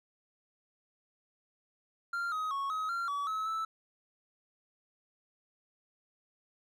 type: tone with pitch steps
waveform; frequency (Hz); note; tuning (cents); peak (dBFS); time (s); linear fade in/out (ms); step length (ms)
triangle; 1389 / 1261 / 1105 / 1270 / 1378 / 1140 / 1290 / 1315; F6 / D#6 / C#6 / D#6 / F6 / C#6 / E6 / E6; -10 / +23 / -6 / +35 / -24 / +48 / -38 / -5; -30; 2.13-3.65; 5; 190
effects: none